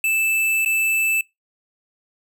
square tone with dropouts, 2637 Hz, E7, in tune, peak -18 dBFS, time 0.04-1.21 s, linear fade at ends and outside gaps 2 ms, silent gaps 0.649-0.659 s, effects noise-tail reverb RT60 0.2 s tail -24 dB re dry

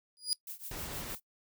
30% pulse tone with exponential growth, 4897 Hz, D#8, 28 cents flat, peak -22 dBFS, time 0.17-0.33 s, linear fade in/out 0 ms, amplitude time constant 34 ms
violet noise with tremolo, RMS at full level -41 dBFS, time 0.47-1.2 s, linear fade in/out 2 ms, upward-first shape triangle, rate 6.5 Hz, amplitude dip 95%
pink noise, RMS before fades -42 dBFS, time 0.71-1.15 s, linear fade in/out 2 ms
effects noise-tail reverb RT60 0.1 s tail -21 dB re dry

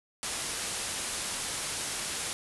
white low-pass noise, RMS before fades -35 dBFS, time 0.23-2.33 s, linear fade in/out 0 ms, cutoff 11000 Hz, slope 96 dB/octave, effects none

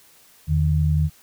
sine tone pair together, 81.15 / 153.1 Hz, E2 / D#3, -27 / -28 cents, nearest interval major seventh, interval 1099 cents, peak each -19 dBFS, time 0.47-1.1 s, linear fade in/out 50 ms, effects white hiss -53 dBFS RMS until 1.22 s

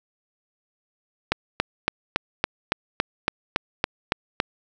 click train, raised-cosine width 0.3 ms, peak -3 dBFS, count 12, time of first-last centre 1.32-4.401 s, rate 3.57 Hz, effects none

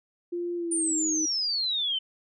sine tone with pitch glide, 348.1 to 313.7 Hz, F4 to D#4, -6 to +14 cents, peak -28 dBFS, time 0.32-1.26 s, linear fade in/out 10 ms, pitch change -180 cents, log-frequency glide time 0.56-0.95 s
sine exponential sweep, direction down, 9370 to 3033 Hz, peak -25 dBFS, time 0.71-1.99 s, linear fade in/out 10 ms
effects none

